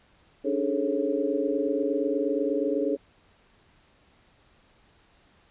sine tone cluster, 280.7 / 300.4 / 412.8 / 441.2 / 548 Hz, C#4 / D4 / G#4 / A4 / C#5, +22 / +39 / -10 / +5 / -20 cents, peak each -30 dBFS, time 0.44-2.97 s, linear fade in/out 20 ms, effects pink hiss -61 dBFS RMS until 5.5 s + resampled to 8000 Hz

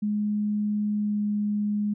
sine tone with pitch glide, 209 to 207.8 Hz, G#3 to G#3, +11 to +1 cents, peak -23 dBFS, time 0.02-1.94 s, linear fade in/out 10 ms, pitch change -10 cents, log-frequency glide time 0.95-1.21 s, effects none

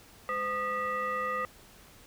sine tone with frequency modulation, 1229 Hz, D#6, 22 cents flat, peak -29 dBFS, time 0.29-1.45 s, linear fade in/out 0 ms, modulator 718 Hz, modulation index 1, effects pink hiss -55 dBFS RMS until 2.06 s

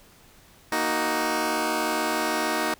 10% pulse chord, D# minor, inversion second, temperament just, 233.3 / 311.1 / 373.4 Hz, A#3 / D#4 / F#4, +2 / 0 / +16 cents, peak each -22 / -18 / -21 dBFS, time 0.72-2.74 s, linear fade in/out 2 ms, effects pink hiss -54 dBFS RMS until 2.79 s

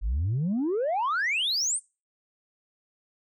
sine exponential sweep, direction up, 45.53 to 9500 Hz, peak -22 dBFS, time 0.01-1.8 s, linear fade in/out 50 ms, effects noise-tail reverb RT60 0.3 s tail -25 dB re dry + tanh soft clip ceiling -22 dBFS

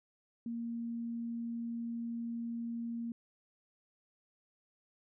sine tone, 233.1 Hz, A#3, in tune, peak -36 dBFS, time 0.46-3.12 s, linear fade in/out 2 ms, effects none

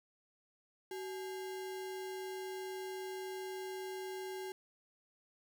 sine tone with sample-and-hold, 376.9 Hz, F#4, 32 cents sharp, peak -40 dBFS, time 0.91-4.52 s, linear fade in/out 2 ms, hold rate 1225 Hz, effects none

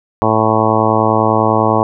harmonic tone, 110 Hz, A2, in tune, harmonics 1 / 2 / 3 / 4 / 5 / 6 / 7 / 8 / 9 / 10, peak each -19 / -19 / -19 / -19 / -19 / -19 / -19 / -19 / -19 / -19 dBFS, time 0.22-1.83 s, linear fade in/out 0 ms, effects none

